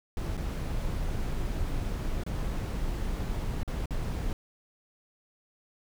brown noise with dropouts, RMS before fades -31 dBFS, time 0.17-4.33 s, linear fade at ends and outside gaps 1 ms, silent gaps 0.369-0.376 / 2.236-2.264 / 3.632-3.677 / 3.858-3.907 s, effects none

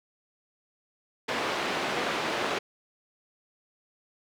pink band-pass noise, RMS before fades -30 dBFS, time 1.28-2.59 s, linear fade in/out 10 ms, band 330 to 3300 Hz, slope 12 dB/octave, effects none

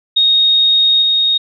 sine tone with level steps, 3729 Hz, A#7, in tune, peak -8 / -10 dBFS, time 0.16-1.38 s, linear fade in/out 10 ms, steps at 1.02 s, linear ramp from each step 2 ms, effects none

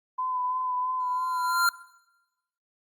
sine tone with vibrato, 1010 Hz, B5, 39 cents sharp, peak -26 dBFS, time 0.18-1.67 s, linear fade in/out 10 ms, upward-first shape sine, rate 3 Hz, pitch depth 22 cents each way
square tone with exponential growth, 1388 Hz, F6, 11 cents flat, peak -19 dBFS, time 1-1.69 s, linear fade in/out 2 ms, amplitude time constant 150 ms
effects noise-tail reverb RT60 1.0 s tail -20 dB re dry + Opus 32 kbps

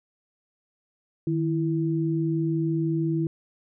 sine tone pair together, 155.56 / 329.6 Hz, D#3 / E4, 0 / 0 cents, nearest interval octave + minor second, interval 1300 cents, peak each -25 dBFS, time 1.27-3.27 s, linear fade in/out 2 ms, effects none

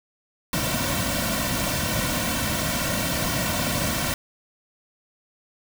pink noise with comb filter, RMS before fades -25 dBFS, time 0.53-4.14 s, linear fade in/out 2 ms, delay 2.4 ms, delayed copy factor -0.9, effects none

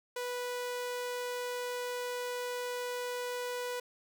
sawtooth tone, 492.1 Hz, B4, 6 cents flat, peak -31 dBFS, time 0.16-3.8 s, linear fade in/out 5 ms, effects none

